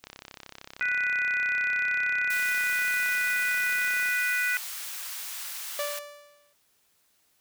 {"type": "click train", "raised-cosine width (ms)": 0.2, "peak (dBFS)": -24, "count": 135, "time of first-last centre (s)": [0.04, 4.088], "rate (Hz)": 33.1}
{"type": "harmonic tone", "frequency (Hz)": 493.9, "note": "B4", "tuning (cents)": 0, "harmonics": [3, 4, 5], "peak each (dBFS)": [-27, -29, -31], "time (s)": [0.81, 4.57], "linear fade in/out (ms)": 0}
{"type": "high-pass noise", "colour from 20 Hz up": "white", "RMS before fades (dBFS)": -37, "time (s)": [2.3, 5.99], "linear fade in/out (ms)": 2, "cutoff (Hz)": 1100, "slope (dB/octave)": 12}
{"type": "tone with exponential decay", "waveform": "sawtooth", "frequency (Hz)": 583, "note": "D5", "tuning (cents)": -13, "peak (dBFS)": -23, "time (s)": [5.79, 6.53], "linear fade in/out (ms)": 2, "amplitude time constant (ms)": 160}
{"effects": ["white hiss -68 dBFS RMS until 7.4 s"]}